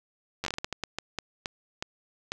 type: slowing click train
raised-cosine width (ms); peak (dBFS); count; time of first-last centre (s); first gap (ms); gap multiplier
0.2; -14; 15; 0.44-2.32; 10; 1.35
effects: none